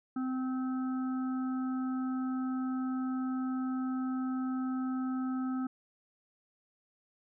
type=harmonic tone; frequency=258.6 Hz; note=C4; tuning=20 cents flat; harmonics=1 / 3 / 5 / 6; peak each=-31 / -47 / -44 / -55 dBFS; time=0.16-5.67 s; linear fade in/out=5 ms; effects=none